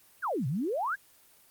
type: exponential two-way sweep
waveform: sine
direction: down then up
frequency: 1729 to 120 to 1729 Hz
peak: -28 dBFS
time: 0.22-0.96 s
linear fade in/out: 20 ms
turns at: 0.47 s
effects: white hiss -60 dBFS RMS until 1.5 s + Opus 24 kbps